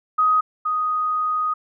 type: tone pair in turn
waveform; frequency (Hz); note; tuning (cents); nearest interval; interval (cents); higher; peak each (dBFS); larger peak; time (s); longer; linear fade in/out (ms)
sine; 1255 / 1246.3; D#6 / D#6; +15 / +2; unison; 13; first; -14 / -19; first; 0.18-0.41 / 0.65-1.54; second; 10
effects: none